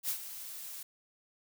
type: noise with ADSR envelope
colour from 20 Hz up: blue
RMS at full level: -32 dBFS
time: 0.03-0.83 s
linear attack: 59 ms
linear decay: 85 ms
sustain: -12 dB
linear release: 5 ms
effects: none

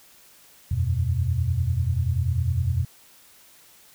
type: chord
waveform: sine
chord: E suspended second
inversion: none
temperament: equal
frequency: 82.41 / 92.5 / 123.47 Hz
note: E2 / F#2 / B2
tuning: 0 / 0 / 0 cents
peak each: -25 dBFS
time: 0.71-2.85 s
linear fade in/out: 5 ms
effects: white hiss -53 dBFS RMS until 3.94 s

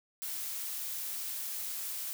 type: noise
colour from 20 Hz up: blue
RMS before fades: -38 dBFS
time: 0.22-2.13 s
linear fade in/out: 0 ms
effects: none

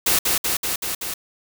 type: noise with echo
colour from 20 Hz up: white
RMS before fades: -18 dBFS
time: 0.06-0.19 s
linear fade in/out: 5 ms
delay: 190 ms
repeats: 5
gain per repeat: -2 dB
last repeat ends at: 1.14 s
effects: none

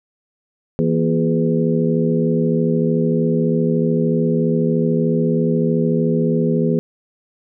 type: tone cluster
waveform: sine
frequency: 164.1 / 238 / 344.9 / 417.8 / 501 Hz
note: E3 / A#3 / F4 / G#4 / B4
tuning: -8 / +36 / -22 / +10 / +25 cents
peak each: -18 / -19 / -27 / -21 / -24 dBFS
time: 0.79-6.79 s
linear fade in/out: 0 ms
effects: none

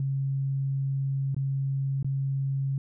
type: tone with dropouts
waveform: sine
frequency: 136.3 Hz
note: C#3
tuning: 29 cents flat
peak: -25 dBFS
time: 0-2.78 s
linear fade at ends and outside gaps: 2 ms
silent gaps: 1.346-1.365 / 2.028-2.045 s
effects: none

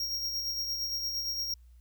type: tone with tremolo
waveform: square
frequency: 5588 Hz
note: F8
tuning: in tune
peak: -30 dBFS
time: 0-1.54 s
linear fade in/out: 2 ms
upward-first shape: sine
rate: 8.7 Hz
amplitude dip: 40%
effects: added 60 Hz sine -52 dBFS peak until 1.8 s + white hiss -75 dBFS RMS until 1.8 s

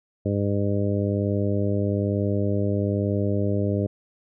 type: harmonic tone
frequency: 101.1 Hz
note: G#2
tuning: 46 cents flat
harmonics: 1 / 2 / 3 / 4 / 5 / 6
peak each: -24 / -27 / -29 / -30 / -31 / -32 dBFS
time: 0.25-3.87 s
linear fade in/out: 10 ms
effects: none

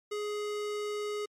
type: tone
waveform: square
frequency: 417.4 Hz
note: G#4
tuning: 9 cents sharp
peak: -33 dBFS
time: 0.11-1.26 s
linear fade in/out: 10 ms
effects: low-pass 9000 Hz 12 dB/octave + MP3 64 kbps

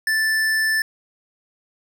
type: tone with tanh clipping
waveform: sine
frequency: 1760 Hz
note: A6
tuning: in tune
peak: -19 dBFS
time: 0.07-0.82 s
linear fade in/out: 2 ms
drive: 18 dB
effects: none

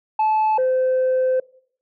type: tone pair in turn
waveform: sine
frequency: 867 / 515.5 Hz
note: A5 / C5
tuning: -26 / -26 cents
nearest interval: major sixth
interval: 900 cents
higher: first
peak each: -13 / -14 dBFS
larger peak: first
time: 0.19-0.58 / 0.58-1.4 s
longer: second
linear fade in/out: 5 ms
effects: noise-tail reverb RT60 0.6 s tail -23 dB re dry + tanh soft clip ceiling -14 dBFS

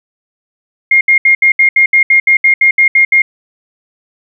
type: tone bursts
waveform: sine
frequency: 2131 Hz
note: C7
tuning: 31 cents sharp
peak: -4 dBFS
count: 14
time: 0.91-3.22 s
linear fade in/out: 5 ms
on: 100 ms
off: 70 ms
effects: none

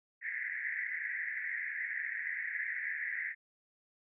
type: band-pass noise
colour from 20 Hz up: pink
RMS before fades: -38 dBFS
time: 0.21-3.35 s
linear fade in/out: 50 ms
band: 1700 to 2100 Hz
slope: 96 dB/octave
effects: none

